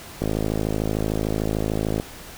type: click train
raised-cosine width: 2 ms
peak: -10 dBFS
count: 96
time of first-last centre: 0.22-1.999 s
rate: 53.4 Hz
effects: pink hiss -40 dBFS RMS until 2.37 s